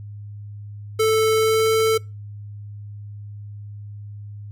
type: tone with pitch glide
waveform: square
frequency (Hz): 439.7 to 442.8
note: A4 to A4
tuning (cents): -1 to +11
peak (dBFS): -16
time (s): 0.99-1.98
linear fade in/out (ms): 10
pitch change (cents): +12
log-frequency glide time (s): 1.35-1.69
effects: noise-tail reverb RT60 0.3 s tail -26 dB re dry + added 103 Hz sine -33 dBFS peak until 4.51 s